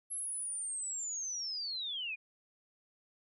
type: linear sweep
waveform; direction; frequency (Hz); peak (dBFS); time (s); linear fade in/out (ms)
sine; down; 11175 to 2390; -36; 0.1-2.16; 20
effects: none